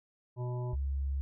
harmonic tone, 123.47 Hz, B2, in tune, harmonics 1 / 3 / 5 / 7 / 8, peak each -33 / -43 / -47 / -50 / -51 dBFS, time 0.36-0.76 s, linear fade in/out 50 ms
sine tone, 68.6 Hz, C#2, 17 cents flat, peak -30 dBFS, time 0.73-1.21 s, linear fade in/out 0 ms
effects none

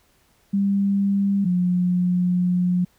sine tone pair in turn, 198.5 / 179.25 Hz, G3 / F3, +22 / +45 cents, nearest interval major second, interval 177 cents, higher first, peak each -17 dBFS, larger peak neither, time 0.53-1.45 / 1.45-2.85 s, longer second, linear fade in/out 10 ms, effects pink hiss -61 dBFS RMS until 2.98 s

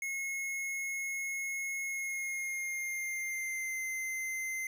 square tone with pitch glide, 2171 to 2074 Hz, C#7 to C7, -37 to -16 cents, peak -35 dBFS, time 0.02-4.67 s, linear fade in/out 2 ms, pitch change -79 cents, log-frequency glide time 1.83-3.81 s, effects none

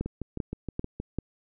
two click trains, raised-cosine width 3 ms, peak -16 / -20 dBFS, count 4 / 7, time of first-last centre 0.01-1.186 / 0.06-1 s, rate 2.55 / 6.38 Hz, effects none

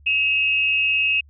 sine tone pair together, 2562 / 2781 Hz, E7 / F7, -50 / -8 cents, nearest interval minor second, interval 142 cents, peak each -18 / -22 dBFS, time 0.06-1.21 s, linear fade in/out 10 ms, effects added 72 Hz sine -47 dBFS peak until 1.29 s

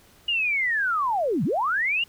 sine linear two-way sweep, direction down then up, 2894 to 130.5 to 2894 Hz, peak -21 dBFS, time 0.28-2.04 s, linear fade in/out 5 ms, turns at 1.44 s, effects pink hiss -55 dBFS RMS until 2.08 s

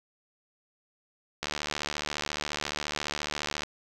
click train, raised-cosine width 0.2 ms, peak -13 dBFS, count 165, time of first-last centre 1.43-3.634 s, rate 74.4 Hz, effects none

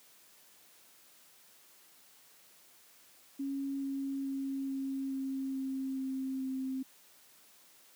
sine tone with pitch steps, 275.1 / 273.4 / 271.6 / 269.9 / 268.2 / 266.5 / 264.8 / 263.1 Hz, C#4 / C#4 / C#4 / C#4 / C4 / C4 / C4 / C4, -13 / -24 / -35 / -46 / +43 / +32 / +21 / +10 cents, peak -33 dBFS, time 3.39-6.83 s, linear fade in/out 10 ms, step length 430 ms, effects white hiss -61 dBFS RMS until 7.95 s + high-pass 150 Hz 12 dB/octave

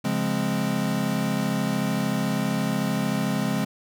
square chord, Db major seventh, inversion none, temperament equal, 138.59 / 174.61 / 207.7 / 261.6 Hz, Db3 / F3 / Ab3 / C4, 0 / 0 / 0 / 0 cents, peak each -31 / -30 / -27 / -30 dBFS, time 0.04-3.65 s, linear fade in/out 10 ms, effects none

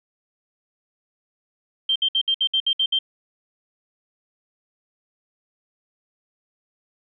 sine tone bursts, 3150 Hz, G7, 8 cents sharp, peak -17 dBFS, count 9, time 1.89-2.989 s, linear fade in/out 5 ms, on 67 ms, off 62 ms, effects none

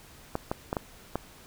clicks, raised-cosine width 1 ms, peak -14 dBFS, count 5, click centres 0.354 / 0.515 / 0.729 / 0.768 / 1.156 s, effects pink hiss -52 dBFS RMS until 1.46 s

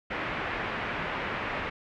white low-pass noise, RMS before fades -33 dBFS, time 0.1-1.7 s, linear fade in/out 10 ms, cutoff 2300 Hz, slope 24 dB/octave, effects none

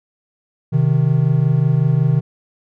triangle tone pair together, 130.16 / 155.56 Hz, C3 / D#3, -9 / 0 cents, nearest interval minor third, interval 309 cents, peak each -13 dBFS, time 0.72-2.21 s, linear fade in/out 20 ms, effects none

